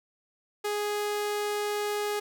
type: tone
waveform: sawtooth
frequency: 415.3 Hz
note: G#4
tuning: in tune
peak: -24 dBFS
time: 0.64-2.2 s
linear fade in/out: 10 ms
effects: none